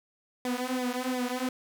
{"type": "tone with flanger", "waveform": "sawtooth", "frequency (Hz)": 251.5, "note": "B3", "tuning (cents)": 32, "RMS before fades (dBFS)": -31, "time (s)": [0.45, 1.49], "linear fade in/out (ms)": 2, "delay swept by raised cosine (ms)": [0.69, 4.79], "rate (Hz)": 2.8, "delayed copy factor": -0.95, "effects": []}